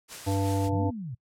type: noise with tremolo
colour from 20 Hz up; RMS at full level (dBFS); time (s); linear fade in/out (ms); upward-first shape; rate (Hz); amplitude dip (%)
white; -39; 0.08-0.7; 50; sine; 5.3; 35
type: harmonic tone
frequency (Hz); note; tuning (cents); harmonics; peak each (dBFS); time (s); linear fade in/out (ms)
98; G2; 0; 1 / 3 / 5 / 7 / 9; -26 / -29 / -33 / -36 / -35; 0.26-0.91; 20
type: linear two-way sweep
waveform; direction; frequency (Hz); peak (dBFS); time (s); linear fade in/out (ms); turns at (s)
sine; up then down; 64.6 to 277.2 to 109.1; -33; 0.67-1.15; 10; 0.86
effects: noise-tail reverb RT60 0.1 s tail -24 dB re dry + low-pass 11000 Hz 12 dB/octave